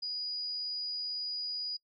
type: tone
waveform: sine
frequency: 4909 Hz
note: D#8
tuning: 24 cents flat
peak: -34 dBFS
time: 0.02-1.77 s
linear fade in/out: 10 ms
effects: noise-tail reverb RT60 0.1 s tail -21 dB re dry